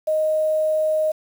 sine tone with quantisation, 622.3 Hz, D#5, in tune, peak -17 dBFS, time 0.07-1.12 s, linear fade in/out 10 ms, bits 7, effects none

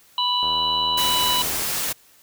harmonic tone, 987.8 Hz, B5, in tune, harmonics 1 / 3 / 4, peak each -23 / -23 / -24 dBFS, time 0.18-1.42 s, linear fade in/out 2 ms
click train, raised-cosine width 1 ms, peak -22 dBFS, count 97, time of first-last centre 0.43-1.621 s, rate 80.6 Hz
white noise, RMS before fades -25 dBFS, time 0.97-1.93 s, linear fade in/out 10 ms
effects white hiss -54 dBFS RMS until 2.22 s

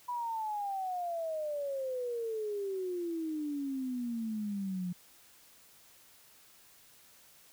sine exponential sweep, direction down, 987.8 to 175.8 Hz, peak -33 dBFS, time 0.08-4.93 s, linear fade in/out 10 ms, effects white hiss -60 dBFS RMS until 7.52 s

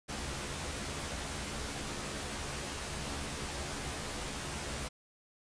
pink noise with comb filter, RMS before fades -39 dBFS, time 0.08-4.89 s, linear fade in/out 20 ms, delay 14 ms, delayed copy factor +0.7, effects resampled to 22050 Hz

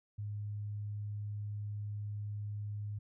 sine tone, 103.83 Hz, G#2, in tune, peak -37 dBFS, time 0.18-2.99 s, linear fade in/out 10 ms, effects none

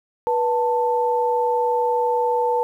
sine tone pair together, 486.9 / 885.8 Hz, B4 / A5, -25 / +11 cents, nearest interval minor seventh, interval 1036 cents, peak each -20 dBFS, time 0.27-2.63 s, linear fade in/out 0 ms, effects 9-bit

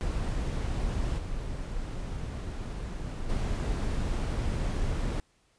brown noise with level steps, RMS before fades -30 / -35 / -29 dBFS, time 0.01-5.2 s, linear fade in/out 0 ms, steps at 1.18 / 3.29 s, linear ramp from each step 5 ms, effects pink hiss -68 dBFS RMS until 5.58 s + resampled to 22050 Hz

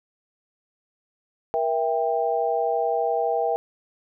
sine chord, E diminished, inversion second, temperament just, 474.7 / 659.3 / 791.1 Hz, Bb4 / E5 / G5, +31 / 0 / +16 cents, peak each -25 dBFS, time 1.54-3.56 s, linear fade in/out 0 ms, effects none

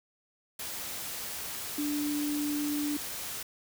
sine tone in noise, 293.7 Hz, D4, in tune, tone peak -29 dBFS, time 1.78-2.97 s, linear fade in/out 5 ms, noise white, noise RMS -38 dBFS, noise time 0.59-3.43 s, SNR +6 dB, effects none

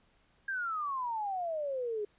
sine exponential sweep, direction down, 1620 to 406.3 Hz, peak -32 dBFS, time 0.48-2.05 s, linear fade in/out 5 ms, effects pink hiss -69 dBFS RMS until 2.18 s + resampled to 8000 Hz

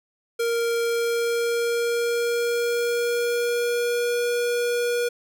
square tone with pitch glide, 466.2 to 480.4 Hz, A#4 to B4, 0 to -48 cents, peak -22 dBFS, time 0.39-5.09 s, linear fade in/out 10 ms, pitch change +52 cents, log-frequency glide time 0.82-4.27 s, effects none

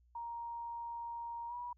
sine tone with pitch glide, 937 to 968.9 Hz, A#5 to B5, +9 to -33 cents, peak -40 dBFS, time 0.15-1.73 s, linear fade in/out 5 ms, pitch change +58 cents, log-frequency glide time 1.48-1.54 s, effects added 60 Hz sine -65 dBFS peak until 1.77 s

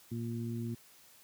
harmonic tone, 116.54 Hz, A#2, in tune, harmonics 1 / 2 / 3, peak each -37 / -38 / -45 dBFS, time 0.11-0.75 s, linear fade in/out 10 ms, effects white hiss -60 dBFS RMS until 1.23 s + high-pass 60 Hz 12 dB/octave

